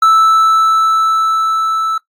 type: tone with level ramp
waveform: triangle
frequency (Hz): 1316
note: E6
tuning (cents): -3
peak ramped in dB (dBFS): -3 to -11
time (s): 0.02-1.98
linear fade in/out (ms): 5
effects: noise-tail reverb RT60 0.1 s tail -18 dB re dry + AAC 64 kbps